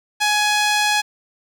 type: tone with band-pass filter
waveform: sawtooth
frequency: 838 Hz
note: G#5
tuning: 15 cents sharp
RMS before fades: -18 dBFS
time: 0.2-1.02 s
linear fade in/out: 20 ms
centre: 3600 Hz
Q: 0.51
effects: 8-bit